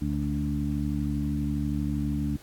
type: harmonic tone with a mistuned harmonic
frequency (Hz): 72.5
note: D2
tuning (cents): -22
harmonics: 1 / 2 / 3 / 4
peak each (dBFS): -31 / -31 / -31 / -31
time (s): 0.01-2.37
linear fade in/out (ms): 10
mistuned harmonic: 1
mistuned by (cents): -27
effects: pink hiss -53 dBFS RMS until 2.42 s + AAC 64 kbps